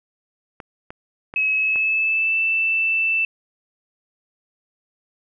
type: clicks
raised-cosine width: 0.5 ms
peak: -20 dBFS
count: 4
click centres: 0.602 / 0.905 / 1.339 / 1.759 s
type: tone with pitch glide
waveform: sine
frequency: 2566 to 2655 Hz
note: E7 to E7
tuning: -47 to +12 cents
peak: -17 dBFS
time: 1.36-3.25 s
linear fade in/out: 2 ms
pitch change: +59 cents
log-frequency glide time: 1.52-2.38 s
effects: none